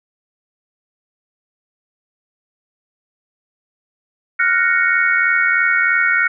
sine chord, Gb major seventh, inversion third, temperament equal, 1396.9 / 1480 / 1864.7 / 2217 Hz, F6 / Gb6 / Bb6 / Db7, 0 / 0 / 0 / 0 cents, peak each -18 dBFS, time 4.39-6.28 s, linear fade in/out 10 ms, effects none

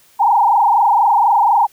sine tone with frequency modulation, 877 Hz, A5, 6 cents flat, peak -9 dBFS, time 0.19-1.67 s, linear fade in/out 20 ms, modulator 24.1 Hz, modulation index 3.5, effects white hiss -51 dBFS RMS until 1.72 s

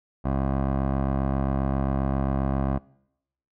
15% pulse tone with low-pass filter, 67.5 Hz, C#2, 45 cents flat, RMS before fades -25 dBFS, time 0.24-2.79 s, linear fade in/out 20 ms, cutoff 950 Hz, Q 1.4, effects noise-tail reverb RT60 0.8 s tail -24 dB re dry

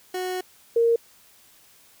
30% pulse / sine tone pair in turn, 367.5 / 464.2 Hz, F#4 / A#4, -12 / -7 cents, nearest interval major third, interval 405 cents, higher second, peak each -24 / -16 dBFS, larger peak second, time 0.14-0.41 / 0.76-0.96 s, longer first, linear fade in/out 5 ms, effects white hiss -55 dBFS RMS until 2 s

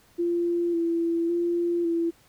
sine tone with vibrato, 340 Hz, F4, 46 cents flat, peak -22 dBFS, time 0.18-2.11 s, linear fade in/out 20 ms, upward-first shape square, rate 0.9 Hz, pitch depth 23 cents each way, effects pink hiss -59 dBFS RMS until 2.28 s

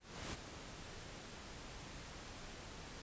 pink noise with ADSR envelope, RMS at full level -43 dBFS, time 0-3.02 s, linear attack 330 ms, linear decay 29 ms, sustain -8 dB, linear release 6 ms, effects resampled to 16000 Hz

